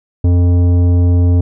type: tone with tanh clipping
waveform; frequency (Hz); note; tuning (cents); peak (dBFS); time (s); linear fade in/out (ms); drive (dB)
sine; 88; F2; +14; -9; 0.24-1.41; 5; 12
effects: none